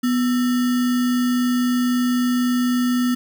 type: tone with sample-and-hold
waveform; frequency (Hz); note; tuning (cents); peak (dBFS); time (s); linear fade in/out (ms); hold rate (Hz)
sine; 246.9; B3; 0; -16; 0.03-3.15; 10; 1575
effects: none

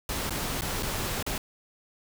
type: noise with dropouts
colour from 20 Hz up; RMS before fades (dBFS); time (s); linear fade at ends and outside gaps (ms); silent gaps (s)
pink; -31; 0.09-1.38; 2; 0.296-0.306 / 0.61-0.619 / 0.826-0.83 / 1.227-1.264
effects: none

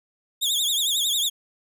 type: tone with vibrato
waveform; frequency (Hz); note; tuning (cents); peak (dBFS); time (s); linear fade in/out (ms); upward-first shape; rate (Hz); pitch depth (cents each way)
sawtooth; 3520; A7; 0; -18; 0.41-1.3; 20; triangle; 11; 160
effects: none

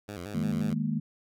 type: tone with vibrato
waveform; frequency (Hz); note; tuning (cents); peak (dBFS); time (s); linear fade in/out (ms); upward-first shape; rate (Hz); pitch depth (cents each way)
10% pulse; 94.9; F#2; +44; -29; 0.08-0.74; 10; square; 5.7; 140
type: chord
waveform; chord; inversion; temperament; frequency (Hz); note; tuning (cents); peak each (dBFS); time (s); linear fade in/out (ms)
sine; D# suspended fourth; none; equal; 155.56 / 207.7 / 233.1; D#3 / G#3 / A#3; 0 / 0 / 0; -31; 0.34-1; 10
effects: none

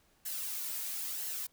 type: noise with flanger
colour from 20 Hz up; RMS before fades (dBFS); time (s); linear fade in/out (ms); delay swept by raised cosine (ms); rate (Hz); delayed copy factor
blue; -38; 0.25-1.47; 10; 0.83 to 2.63; 1; -0.5
effects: pink hiss -69 dBFS RMS until 1.52 s

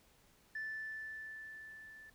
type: tone with level ramp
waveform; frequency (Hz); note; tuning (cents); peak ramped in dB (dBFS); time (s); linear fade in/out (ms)
sine; 1757; A6; -3; -37 to -53; 0.55-2.1; 5
effects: tanh soft clip ceiling -36 dBFS + pink hiss -68 dBFS RMS until 2.14 s

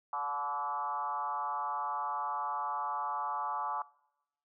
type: tone with frequency modulation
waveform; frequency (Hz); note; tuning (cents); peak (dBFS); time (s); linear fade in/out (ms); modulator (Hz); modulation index
sine; 1008; B5; +35; -32; 0.13-3.82; 2; 144; 1.7
effects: noise-tail reverb RT60 0.9 s tail -23 dB re dry

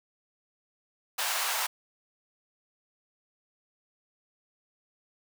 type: high-pass noise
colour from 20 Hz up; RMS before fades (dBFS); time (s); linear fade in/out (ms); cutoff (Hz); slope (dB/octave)
pink; -30; 1.18-1.67; 10; 760; 24
effects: none

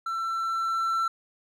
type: tone with level ramp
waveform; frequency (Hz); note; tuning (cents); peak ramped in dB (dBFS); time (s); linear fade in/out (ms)
triangle; 1342; E6; +31; -26 to -21; 0.06-1.08; 5
effects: none

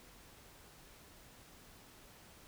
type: silence
effects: pink hiss -59 dBFS RMS until 2.47 s

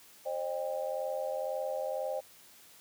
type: tone cluster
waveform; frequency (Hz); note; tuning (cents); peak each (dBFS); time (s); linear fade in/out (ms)
sine; 529 / 611 / 796; C5 / D#5 / G5; +19 / -32 / +26; -35 / -36 / -40; 0.25-2.21; 20
effects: white hiss -57 dBFS RMS until 2.8 s + high-pass 60 Hz 12 dB/octave

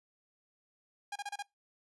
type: tone bursts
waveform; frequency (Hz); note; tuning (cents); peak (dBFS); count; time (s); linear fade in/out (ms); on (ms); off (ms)
sawtooth; 813; G#5; -37; -33; 5; 1.12-1.425; 5; 37; 30
effects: noise-tail reverb RT60 0.2 s tail -24 dB re dry + resampled to 24000 Hz

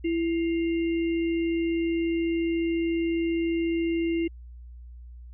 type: tone with sample-and-hold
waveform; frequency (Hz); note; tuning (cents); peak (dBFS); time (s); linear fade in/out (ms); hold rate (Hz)
sine; 333.2; E4; +19; -23; 0.04-4.28; 10; 2450
effects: added 60 Hz sine -41 dBFS peak until 5.33 s + resampled to 8000 Hz

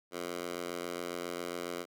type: tone with high-pass filter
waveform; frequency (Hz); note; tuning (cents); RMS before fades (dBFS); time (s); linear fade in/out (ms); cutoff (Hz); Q
10% pulse; 87.31; F2; 0; -39; 0.11-1.86; 50; 370; 0.89
effects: none

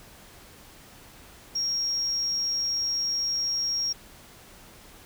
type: tone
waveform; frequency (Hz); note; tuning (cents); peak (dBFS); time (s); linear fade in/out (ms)
triangle; 5588; F8; 0; -22; 1.55-3.93; 10
effects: tanh soft clip ceiling -22 dBFS + pink hiss -50 dBFS RMS until 5.05 s

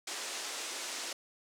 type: band-pass noise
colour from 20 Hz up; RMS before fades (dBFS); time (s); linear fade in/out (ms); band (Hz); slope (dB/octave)
white; -40; 0.07-1.13; 5; 290 to 8100; 24
effects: none

